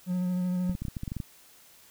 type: tone with vibrato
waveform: triangle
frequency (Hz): 180.9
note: F#3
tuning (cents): -39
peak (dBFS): -24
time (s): 0.06-0.76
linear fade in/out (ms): 50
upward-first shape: sine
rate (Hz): 13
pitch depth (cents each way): 17
type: clicks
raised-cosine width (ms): 5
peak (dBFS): -21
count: 11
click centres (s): 0.696 / 0.751 / 0.82 / 0.852 / 0.883 / 0.968 / 1.034 / 1.078 / 1.119 / 1.167 / 1.202
effects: white hiss -56 dBFS RMS until 1.9 s

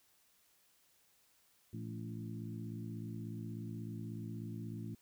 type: harmonic tone with a mistuned harmonic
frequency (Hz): 56.5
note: A1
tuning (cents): +47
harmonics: 2 / 3 / 4 / 5 / 6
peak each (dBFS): -44 / -48 / -47 / -51 / -53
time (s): 1.73-4.95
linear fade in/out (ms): 5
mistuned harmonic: 4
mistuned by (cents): -55
effects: white hiss -71 dBFS RMS until 5.01 s

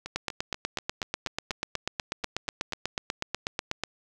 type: two click trains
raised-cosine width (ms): 0.2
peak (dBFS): -19 / -11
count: 12 / 31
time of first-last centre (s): 0.06-2.723 / 0.16-3.836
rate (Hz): 4.13 / 8.16
effects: none

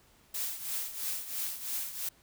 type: noise with tremolo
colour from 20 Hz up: blue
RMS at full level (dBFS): -33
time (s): 0.34-2.09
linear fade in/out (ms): 5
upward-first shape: triangle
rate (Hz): 3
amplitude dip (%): 75
effects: pink hiss -63 dBFS RMS until 2.22 s

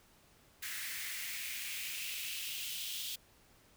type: noise with high-pass filter sweep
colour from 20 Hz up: white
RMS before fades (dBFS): -41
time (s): 0.62-3.16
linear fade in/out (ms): 10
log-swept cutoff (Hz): 1800 to 3300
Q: 3.5
effects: pink hiss -65 dBFS RMS until 3.76 s

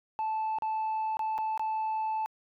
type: tone with dropouts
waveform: sine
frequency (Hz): 875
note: A5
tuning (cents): -10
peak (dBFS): -26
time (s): 0.19-2.26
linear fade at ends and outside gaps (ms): 0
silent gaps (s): 0.586-0.622 / 1.17-1.193 / 1.38-1.386 / 1.576-1.595
effects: tanh soft clip ceiling -27 dBFS

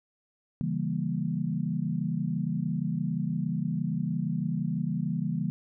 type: chord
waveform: sine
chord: C# diminished seventh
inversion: none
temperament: equal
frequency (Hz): 138.59 / 164.81 / 196 / 233.1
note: C#3 / E3 / G3 / Bb3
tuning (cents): 0 / 0 / 0 / 0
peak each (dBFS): -34 / -30 / -33 / -34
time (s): 0.61-5.5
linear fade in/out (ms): 0
effects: none

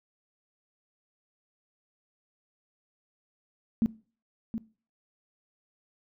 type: tone with echo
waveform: sine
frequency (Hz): 226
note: A3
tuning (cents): +47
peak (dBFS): -20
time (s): 3.82-3.86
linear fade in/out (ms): 0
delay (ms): 720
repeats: 1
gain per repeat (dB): -9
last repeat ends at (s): 4.58
effects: noise-tail reverb RT60 0.4 s tail -21 dB re dry

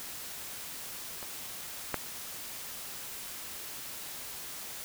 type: clicks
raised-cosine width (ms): 0.5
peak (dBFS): -27 / -14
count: 2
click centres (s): 1.228 / 1.943
effects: white hiss -42 dBFS RMS until 4.84 s

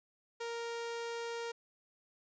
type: tone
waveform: sawtooth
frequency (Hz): 466.2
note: A#4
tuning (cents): 0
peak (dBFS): -34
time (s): 0.4-1.52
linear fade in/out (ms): 10
effects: resampled to 16000 Hz

